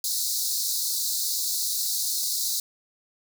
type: high-pass noise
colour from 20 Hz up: pink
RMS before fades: -27 dBFS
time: 0.04-2.6 s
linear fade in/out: 2 ms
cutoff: 3900 Hz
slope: 96 dB/octave
effects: none